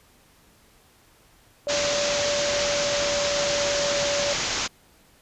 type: tone with pitch glide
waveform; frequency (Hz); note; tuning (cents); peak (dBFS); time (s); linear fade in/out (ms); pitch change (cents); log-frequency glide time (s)
sine; 579 to 573.7; D5 to D5; -25 to -41; -24; 1.67-4.33; 0; -16; 2.21-4.01
type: low-pass noise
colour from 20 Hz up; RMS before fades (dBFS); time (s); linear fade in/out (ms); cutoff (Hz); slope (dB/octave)
white; -27; 1.68-4.68; 20; 7000; 96
effects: pink hiss -57 dBFS RMS until 5.21 s + resampled to 32000 Hz